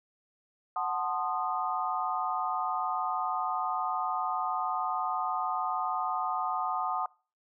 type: chord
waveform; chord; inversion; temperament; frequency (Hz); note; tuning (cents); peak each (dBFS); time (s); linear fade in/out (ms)
sine; F# diminished seventh; none; equal with one note detuned; 740 / 880 / 1046.5 / 1233.8; F#5 / A5 / C6 / Eb6; 0 / 0 / 0 / -15; -33 / -35 / -36 / -33; 0.76-7.06; 2
effects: noise-tail reverb RT60 0.4 s tail -25 dB re dry